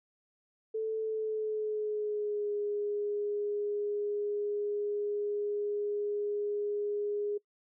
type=tone with pitch glide; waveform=sine; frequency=440 to 412.9 Hz; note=A4 to G#4; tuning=0 to -10 cents; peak=-30 dBFS; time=0.74-7.38 s; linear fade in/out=10 ms; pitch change=-110 cents; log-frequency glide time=0.99-2.52 s; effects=noise-tail reverb RT60 0.1 s tail -23 dB re dry